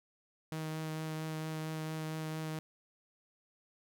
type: tone with vibrato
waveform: sawtooth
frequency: 157.5 Hz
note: D#3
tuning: 21 cents sharp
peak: -33 dBFS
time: 0.52-2.59 s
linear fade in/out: 0 ms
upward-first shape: triangle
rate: 4.4 Hz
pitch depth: 12 cents each way
effects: none